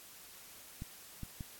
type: clicks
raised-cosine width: 5 ms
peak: -29 dBFS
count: 3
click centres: 0.821 / 1.233 / 1.408 s
effects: white hiss -54 dBFS RMS until 1.59 s + AAC 64 kbps